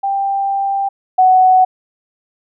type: tone pair in turn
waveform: sine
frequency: 789 / 744.7 Hz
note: G5 / F#5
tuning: +11 / +11 cents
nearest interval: minor second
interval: 100 cents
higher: first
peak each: -14 / -6 dBFS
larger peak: second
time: 0.03-0.89 / 1.18-1.65 s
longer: first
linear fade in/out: 10 ms
effects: none